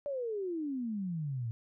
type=exponential sweep; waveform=sine; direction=down; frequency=587 to 110 Hz; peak=-33 dBFS; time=0.06-1.51 s; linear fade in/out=0 ms; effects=none